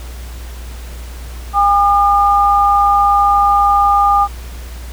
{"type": "tone pair together", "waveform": "sine", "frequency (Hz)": [808, 1210.6], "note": ["G#5", "D#6"], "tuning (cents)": [-48, -48], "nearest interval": "perfect fifth", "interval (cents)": 700, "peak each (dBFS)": -11, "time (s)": [1.53, 4.28], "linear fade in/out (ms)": 50, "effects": ["added 60 Hz sine -26 dBFS peak until 4.92 s", "pink hiss -37 dBFS RMS until 4.92 s"]}